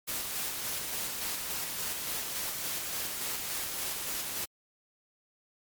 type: noise with tremolo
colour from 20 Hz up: white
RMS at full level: -34 dBFS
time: 0.07-4.46 s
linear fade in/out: 20 ms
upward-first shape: square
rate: 3.5 Hz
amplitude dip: 25%
effects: MP3 96 kbps

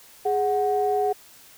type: tone pair together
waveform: sine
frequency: 415 / 740 Hz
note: G#4 / F#5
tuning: -1 / 0 cents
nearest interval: minor seventh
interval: 1001 cents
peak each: -22 dBFS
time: 0.25-1.13 s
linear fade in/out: 10 ms
effects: tanh soft clip ceiling -12 dBFS + white hiss -50 dBFS RMS until 1.57 s

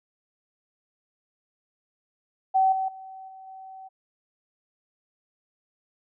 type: tone with level steps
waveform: sine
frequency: 763 Hz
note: G5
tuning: 47 cents flat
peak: -17 / -24 / -39 / -42 / -40 dBFS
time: 2.54-3.89 s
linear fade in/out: 20 ms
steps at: 2.72 / 2.88 / 3.28 / 3.47 s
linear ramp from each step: 5 ms
effects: none

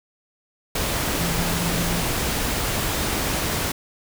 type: tone in noise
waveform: sine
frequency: 170.5 Hz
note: F3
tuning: 41 cents flat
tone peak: -26 dBFS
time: 1.19-2.02 s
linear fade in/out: 5 ms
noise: pink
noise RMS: -24 dBFS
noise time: 0.75-3.72 s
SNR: -5 dB
effects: none

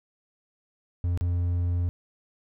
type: tone with dropouts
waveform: triangle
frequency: 87.6 Hz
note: F2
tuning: 6 cents sharp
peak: -21 dBFS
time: 1.04-1.89 s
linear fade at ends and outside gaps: 0 ms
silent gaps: 1.175-1.21 s
effects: none

